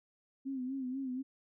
sine tone with vibrato, 261.6 Hz, C4, in tune, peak -35 dBFS, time 0.45-1.23 s, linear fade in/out 20 ms, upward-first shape sine, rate 4.1 Hz, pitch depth 75 cents each way, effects none

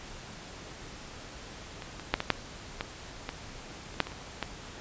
clicks, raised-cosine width 0.3 ms, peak -23 / -26 / -7 / -14 / -6 / -15 / -17 / -29 / -7 / -22 / -30 / -14 dBFS, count 12, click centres 1.822 / 1.997 / 2.14 / 2.204 / 2.303 / 2.809 / 3.291 / 3.942 / 4.003 / 4.07 / 4.119 / 4.427 s, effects pink hiss -45 dBFS RMS until 4.8 s + resampled to 16000 Hz

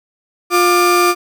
35% pulse tone pair together, 353.2 / 1190.8 Hz, F4 / D6, +20 / +24 cents, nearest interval octave + major sixth, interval 2104 cents, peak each -11 dBFS, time 0.5-1.15 s, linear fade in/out 50 ms, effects none

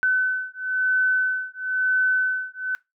sine beating tone pair, 1513 / 1514 Hz, F#6 / F#6, +38 / +39 cents, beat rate 1 Hz, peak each -23 / -23 dBFS, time 0.03-2.75 s, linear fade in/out 0 ms, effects noise-tail reverb RT60 0.2 s tail -21 dB re dry

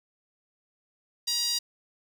sawtooth tone with high-pass filter, 952 Hz, A#5, 36 cents sharp, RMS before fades -28 dBFS, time 1.27-1.59 s, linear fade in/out 10 ms, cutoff 4600 Hz, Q 4.2, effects none

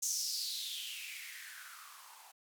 violet noise with band-pass filter sweep, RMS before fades -42 dBFS, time 0.02-2.32 s, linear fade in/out 10 ms, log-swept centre 6500 to 790 Hz, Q 5.8, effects none

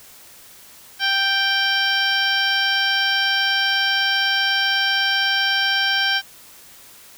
harmonic tone, 784 Hz, G5, in tune, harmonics 1 / 2 / 3 / 4 / 5 / 6 / 7, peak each -28 / -20 / -28 / -22 / -30 / -29 / -27 dBFS, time 0.99-6.22 s, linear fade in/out 50 ms, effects white hiss -45 dBFS RMS until 7.17 s

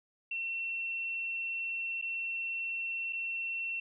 sine tone with dropouts, 2709 Hz, E7, 47 cents sharp, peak -33 dBFS, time 0.31-3.8 s, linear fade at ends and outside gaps 5 ms, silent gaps 2.015-2.023 / 3.126-3.13 s, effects none

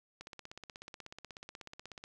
click train, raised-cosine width 0.2 ms, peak -29 dBFS, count 31, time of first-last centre 0.21-2.039 s, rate 16.4 Hz, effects none

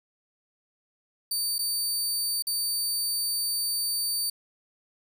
20% pulse tone with dropouts, 4600 Hz, D8, 37 cents flat, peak -20 dBFS, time 1.31-4.3 s, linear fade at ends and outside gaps 5 ms, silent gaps 1.583-1.59 / 2.424-2.469 s, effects none

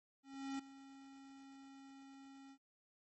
square tone with ADSR envelope, 272.2 Hz, C#4, 31 cents flat, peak -40 dBFS, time 0.23-2.58 s, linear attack 360 ms, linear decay 7 ms, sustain -16 dB, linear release 66 ms, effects MP3 32 kbps

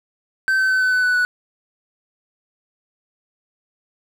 triangle tone with pitch steps, 1546 / 1534.4 / 1523 / 1511.6 / 1500.3 / 1489 / 1477.9 Hz, G6 / G6 / F#6 / F#6 / F#6 / F#6 / F#6, -24 / -37 / +50 / +37 / +24 / +11 / -2 cents, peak -13 dBFS, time 0.48-1.25 s, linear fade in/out 0 ms, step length 110 ms, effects 8-bit

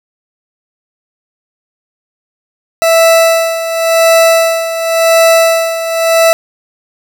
40% pulse tone with tremolo, 659.3 Hz, E5, in tune, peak -3 dBFS, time 2.82-6.33 s, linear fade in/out 0 ms, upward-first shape sine, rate 0.92 Hz, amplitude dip 70%, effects 7-bit

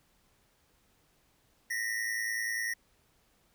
square tone pair together, 1852.8 / 1963 Hz, A#6 / B6, -11 / -11 cents, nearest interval minor second, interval 100 cents, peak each -34 / -36 dBFS, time 1.7-2.74 s, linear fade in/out 10 ms, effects pink hiss -69 dBFS RMS until 3.54 s

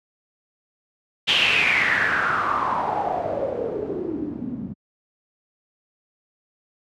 white noise with low-pass filter sweep, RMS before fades -23 dBFS, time 1.27-4.74 s, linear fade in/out 20 ms, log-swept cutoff 3200 to 200 Hz, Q 6.7, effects high-pass 80 Hz 12 dB/octave

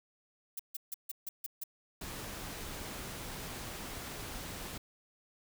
violet noise bursts, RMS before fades -39 dBFS, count 7, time 0.57-1.638 s, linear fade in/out 5 ms, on 24 ms, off 150 ms
pink noise, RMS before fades -43 dBFS, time 2.01-4.78 s, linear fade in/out 5 ms
effects none

